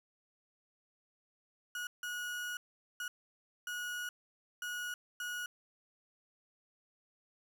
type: tone bursts at uneven times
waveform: 35% pulse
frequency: 1454 Hz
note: F#6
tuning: 31 cents flat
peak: -36 dBFS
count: 6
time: 1.75-1.87 / 2.03-2.57 / 3-3.08 / 3.67-4.09 / 4.62-4.94 / 5.2-5.46 s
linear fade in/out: 2 ms
effects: none